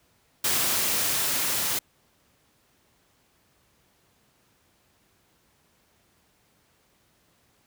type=noise with level ramp; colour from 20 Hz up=white; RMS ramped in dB=-24 to -27 dBFS; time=0.44-1.79 s; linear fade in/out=5 ms; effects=pink hiss -65 dBFS RMS until 7.66 s + high-pass 60 Hz 12 dB/octave